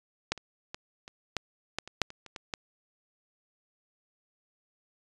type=clicks; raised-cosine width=0.2 ms; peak=-10 / -26 / -20 / -27 / -12 / -13 / -26 / -6 / -27 / -29 / -22 / -15 dBFS; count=12; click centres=0.32 / 0.377 / 0.745 / 1.079 / 1.367 / 1.786 / 1.876 / 2.017 / 2.104 / 2.263 / 2.362 / 2.538 s; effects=resampled to 22050 Hz